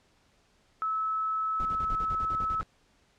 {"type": "tone", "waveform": "sine", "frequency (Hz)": 1300, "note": "E6", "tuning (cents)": -24, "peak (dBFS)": -27, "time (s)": [0.82, 2.61], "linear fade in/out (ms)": 0}
{"type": "noise with tremolo", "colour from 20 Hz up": "brown", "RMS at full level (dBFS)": -37, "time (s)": [1.6, 2.63], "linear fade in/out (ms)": 0, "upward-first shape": "square", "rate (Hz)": 10, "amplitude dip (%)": 80}
{"effects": ["pink hiss -66 dBFS RMS until 3.18 s", "low-pass 7000 Hz 12 dB/octave"]}